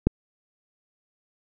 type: click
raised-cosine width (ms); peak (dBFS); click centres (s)
3; -5; 0.07
effects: none